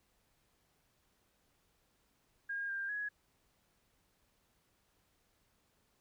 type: tone with pitch steps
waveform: sine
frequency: 1622 / 1594 / 1674 Hz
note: G#6 / G6 / G#6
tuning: -41 / +28 / +13 cents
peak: -36 dBFS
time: 2.49-3.09 s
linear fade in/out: 10 ms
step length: 200 ms
effects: pink hiss -75 dBFS RMS until 6 s